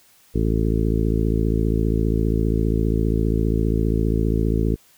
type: harmonic tone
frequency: 55 Hz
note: A1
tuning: in tune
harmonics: 1 / 2 / 3 / 4 / 5 / 6 / 7 / 8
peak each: -21 / -24 / -26 / -27 / -28 / -29 / -29 / -30 dBFS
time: 0.34-4.76 s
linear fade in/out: 20 ms
effects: white hiss -55 dBFS RMS until 4.97 s